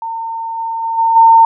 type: tone with level steps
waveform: sine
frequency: 909 Hz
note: A#5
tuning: 44 cents flat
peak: -19 / -17 / -15 / -9 / -3 dBFS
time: 0.02-1.45 s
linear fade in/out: 2 ms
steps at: 0.57 / 0.82 / 0.97 / 1.15 s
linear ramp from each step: 20 ms
effects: none